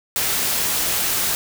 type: noise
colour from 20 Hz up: white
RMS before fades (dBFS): -21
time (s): 0.16-1.35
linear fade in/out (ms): 0
effects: none